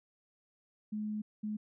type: tone bursts at uneven times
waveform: sine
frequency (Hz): 212.4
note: G#3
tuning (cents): +39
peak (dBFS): -34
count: 2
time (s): 0.92-1.22 / 1.43-1.57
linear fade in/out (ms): 10
effects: none